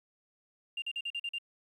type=tone bursts; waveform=sine; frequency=2793 Hz; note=F7; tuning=1 cent flat; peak=-32 dBFS; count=7; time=0.77-1.385 s; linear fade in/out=5 ms; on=51 ms; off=43 ms; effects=tanh soft clip ceiling -29 dBFS + 11-bit

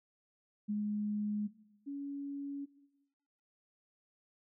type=tone pair in turn; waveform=sine; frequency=208.8 / 281.3 Hz; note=G#3 / C#4; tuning=+10 / +26 cents; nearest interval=perfect fourth; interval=516 cents; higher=second; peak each=-32 / -38 dBFS; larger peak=first; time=0.68-1.48 / 1.86-2.66 s; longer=neither; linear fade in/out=20 ms; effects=noise-tail reverb RT60 1.0 s tail -17 dB re dry

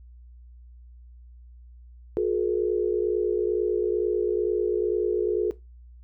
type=tone cluster; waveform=sine; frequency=360.2 / 422.4 / 471.4 Hz; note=F#4 / G#4 / A#4; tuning=-46 / +29 / +19 cents; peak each=-25 / -24 / -30 dBFS; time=2.17-5.51 s; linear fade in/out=0 ms; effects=noise-tail reverb RT60 0.2 s tail -17 dB re dry + added 60 Hz sine -45 dBFS peak until 6.03 s

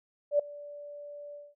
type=tone with ADSR envelope; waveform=sine; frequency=582 Hz; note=D5; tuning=16 cents flat; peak=-19 dBFS; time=0.31-1.55 s; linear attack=82 ms; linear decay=5 ms; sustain=-22 dB; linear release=210 ms; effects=none

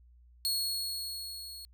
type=tone with level ramp; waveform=sawtooth; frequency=4333 Hz; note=C#8; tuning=40 cents flat; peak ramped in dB=-25 to -41 dBFS; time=0.45-1.65 s; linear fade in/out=0 ms; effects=added 60 Hz sine -56 dBFS peak until 1.73 s

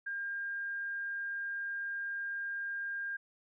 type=tone; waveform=sine; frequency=1606 Hz; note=G6; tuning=41 cents sharp; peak=-35 dBFS; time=0.06-3.17 s; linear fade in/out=10 ms; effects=none

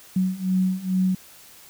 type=beating tone pair; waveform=sine; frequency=185 / 187.3 Hz; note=F#3 / F#3; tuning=0 / +21 cents; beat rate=2.3 Hz; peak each=-24 / -22 dBFS; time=0.16-1.15 s; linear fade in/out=5 ms; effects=white hiss -48 dBFS RMS until 1.69 s

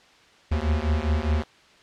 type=beating tone pair; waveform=square; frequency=74 / 78.9 Hz; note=D2 / D#2; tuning=+14 / +25 cents; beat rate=4.9 Hz; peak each=-25 dBFS; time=0.51-1.44 s; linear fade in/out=10 ms; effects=white hiss -54 dBFS RMS until 1.82 s + low-pass 4000 Hz 12 dB/octave

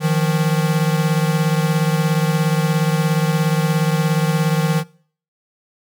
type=beating tone pair; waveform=square; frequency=155.56 / 172.56 Hz; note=D#3 / F3; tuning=0 / -20 cents; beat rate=17 Hz; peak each=-17 / -21 dBFS; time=0-4.84 s; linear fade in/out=50 ms; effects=noise-tail reverb RT60 0.5 s tail -22 dB re dry

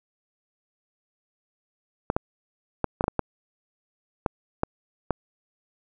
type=clicks; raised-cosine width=1 ms; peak=-8 dBFS; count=10; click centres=2.101 / 2.165 / 2.843 / 3.009 / 3.041 / 3.081 / 3.193 / 4.262 / 4.634 / 5.107 s; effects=none

